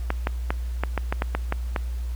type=clicks; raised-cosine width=0.5 ms; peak=-9 dBFS; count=10; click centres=0.104 / 0.271 / 0.505 / 0.836 / 0.977 / 1.125 / 1.221 / 1.35 / 1.524 / 1.762 s; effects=added 60 Hz sine -26 dBFS peak until 2.15 s + pink hiss -50 dBFS RMS until 2.15 s